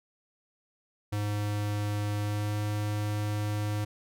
square tone with pitch glide, 103.83 to 104.73 Hz, G#2 to G#2, 0 to +15 cents, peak -29 dBFS, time 1.12-3.85 s, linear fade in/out 10 ms, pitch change +15 cents, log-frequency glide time 2.2-2.58 s, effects none

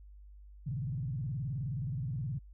sine tone with vibrato, 130 Hz, C3, 11 cents flat, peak -33 dBFS, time 0.66-2.39 s, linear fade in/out 10 ms, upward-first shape square, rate 19 Hz, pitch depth 250 cents each way, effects added 50 Hz sine -50 dBFS peak until 2.53 s

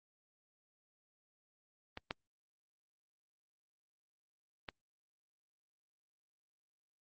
clicks, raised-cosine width 0.3 ms, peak -26 / -20 / -26 dBFS, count 3, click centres 1.974 / 2.109 / 4.688 s, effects Opus 32 kbps

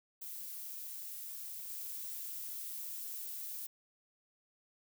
violet noise with level steps, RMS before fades -45 / -43 dBFS, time 0.21-3.67 s, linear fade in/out 10 ms, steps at 1.69 s, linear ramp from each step 2 ms, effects none

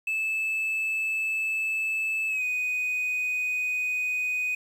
triangle tone with pitch glide, 2620 to 2493 Hz, E7 to D#7, -11 to +3 cents, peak -23 dBFS, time 0.07-4.55 s, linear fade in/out 5 ms, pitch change -86 cents, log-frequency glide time 2.28-2.43 s, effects tanh soft clip ceiling -19 dBFS + 9-bit

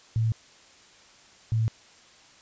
sine tone pair in turn, 112.5 / 111.85 Hz, A2 / A2, +39 / +29 cents, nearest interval unison, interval 10 cents, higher first, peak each -21 dBFS, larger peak neither, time 0.16-0.32 / 1.52-1.68 s, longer neither, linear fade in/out 0 ms, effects white hiss -54 dBFS RMS until 2.41 s + resampled to 16000 Hz

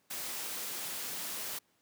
white noise, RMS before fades -39 dBFS, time 0.1-1.59 s, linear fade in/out 10 ms, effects pink hiss -72 dBFS RMS until 1.81 s + high-pass 150 Hz 12 dB/octave

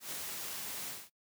white noise with ADSR envelope, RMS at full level -39 dBFS, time 0-1.1 s, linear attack 120 ms, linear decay 11 ms, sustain -2 dB, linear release 220 ms, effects noise-tail reverb RT60 0.1 s tail -22 dB re dry + high-pass 100 Hz 12 dB/octave

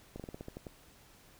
slowing click train, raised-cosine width 2 ms, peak -29 dBFS, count 9, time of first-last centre 0.16-0.668 s, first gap 37 ms, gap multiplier 1.15, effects pink hiss -60 dBFS RMS until 1.39 s

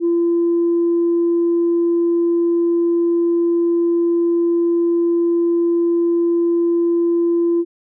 sine tone, 340.9 Hz, F4, 42 cents flat, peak -12 dBFS, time 0-7.65 s, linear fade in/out 50 ms, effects tanh soft clip ceiling -10 dBFS

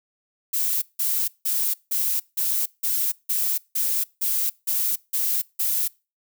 violet noise bursts, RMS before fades -23 dBFS, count 12, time 0.53-5.88 s, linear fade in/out 10 ms, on 290 ms, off 170 ms, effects noise-tail reverb RT60 0.3 s tail -24 dB re dry

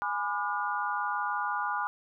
sine chord, G# diminished seventh, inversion none, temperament just, 830.6 / 996.7 / 1196.1 / 1435.3 Hz, G#5 / B5 / D6 / F6, 0 / +16 / +31 / +47 cents, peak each -34 dBFS, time 0.02-1.87 s, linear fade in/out 0 ms, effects none

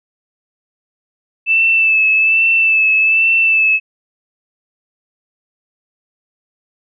sine tone with vibrato, 2637 Hz, E7, in tune, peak -9 dBFS, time 1.46-3.8 s, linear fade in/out 50 ms, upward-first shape sine, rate 1.2 Hz, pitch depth 29 cents each way, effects none

